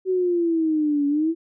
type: exponential two-way sweep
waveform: sine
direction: down then up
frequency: 378.6 to 283.1 to 336.1 Hz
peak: -18 dBFS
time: 0.05-1.35 s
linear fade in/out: 50 ms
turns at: 1.07 s
effects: none